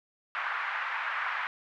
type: band-pass noise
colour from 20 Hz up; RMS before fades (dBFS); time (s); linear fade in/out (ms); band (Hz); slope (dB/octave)
white; -33; 0.35-1.47; 0; 980 to 1900; 24
effects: none